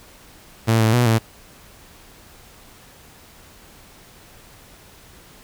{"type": "tone with pitch steps", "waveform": "sawtooth", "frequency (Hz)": [113.2, 110.8, 121.9, 112.5], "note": ["A2", "A2", "B2", "A2"], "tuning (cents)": [50, 13, -22, 39], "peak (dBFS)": -10, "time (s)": [0.67, 1.19], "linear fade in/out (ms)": 20, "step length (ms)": 130, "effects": ["pink hiss -47 dBFS RMS until 5.43 s"]}